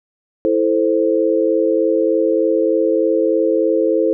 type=chord; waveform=sine; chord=A minor; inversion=second; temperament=equal; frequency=329.6 / 440 / 523.3 Hz; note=E4 / A4 / C5; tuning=0 / 0 / 0 cents; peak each=-17 dBFS; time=0.45-4.13 s; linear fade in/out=0 ms; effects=none